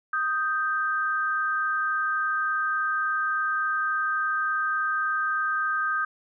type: tone pair together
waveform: sine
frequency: 1244.5 / 1568 Hz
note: D#6 / G6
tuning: 0 / 0 cents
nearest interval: major third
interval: 400 cents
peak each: -26 dBFS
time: 0.13-6.05 s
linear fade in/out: 5 ms
effects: none